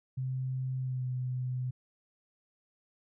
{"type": "tone with pitch glide", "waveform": "sine", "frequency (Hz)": [130, 126.81], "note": ["C3", "B2"], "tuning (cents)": [-11, 46], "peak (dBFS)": -31, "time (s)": [0.17, 1.71], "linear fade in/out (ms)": 10, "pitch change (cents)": -43, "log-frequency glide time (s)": [0.79, 1.07], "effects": []}